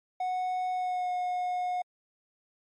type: tone with pitch glide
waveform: triangle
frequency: 736 to 723.4 Hz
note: F#5 to F#5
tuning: -9 to -39 cents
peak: -26 dBFS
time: 0.2-1.82 s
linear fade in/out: 5 ms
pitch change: -30 cents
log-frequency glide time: 0.72-1.11 s
effects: MP3 48 kbps